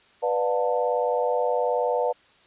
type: chord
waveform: sine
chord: B half-diminished seventh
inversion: none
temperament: just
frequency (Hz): 493.9 / 592.7 / 711.2 / 889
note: B4 / D5 / F5 / A5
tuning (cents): 0 / +16 / +31 / +18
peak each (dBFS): -24 / -27 / -28 / -29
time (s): 0.22-2.13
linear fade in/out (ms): 20
effects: white hiss -57 dBFS RMS until 2.46 s + resampled to 8000 Hz